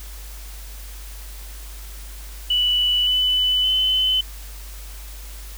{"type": "tone with pitch steps", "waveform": "sine", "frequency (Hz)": [2962, 2998, 3035], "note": ["F#7", "F#7", "F#7"], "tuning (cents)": [1, 22, 43], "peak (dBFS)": -16, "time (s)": [2.5, 4.21], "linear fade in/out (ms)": 5, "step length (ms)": 570, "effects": ["added 50 Hz sine -34 dBFS peak until 5.57 s", "white hiss -42 dBFS RMS until 5.57 s"]}